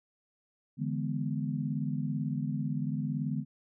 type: chord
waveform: sine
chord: E dominant seventh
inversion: third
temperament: equal with one note detuned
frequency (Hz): 146.83 / 164.81 / 207.7 / 248.1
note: D3 / E3 / G#3 / B3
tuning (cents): 0 / 0 / 0 / +8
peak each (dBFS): -33 / -38 / -36 / -36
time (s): 0.77-3.45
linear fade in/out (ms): 50
effects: none